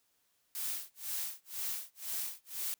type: noise with tremolo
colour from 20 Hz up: blue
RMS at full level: -36 dBFS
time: 0.55-2.74 s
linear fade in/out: 0 ms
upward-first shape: sine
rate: 2 Hz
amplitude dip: 100%
effects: white hiss -75 dBFS RMS until 2.79 s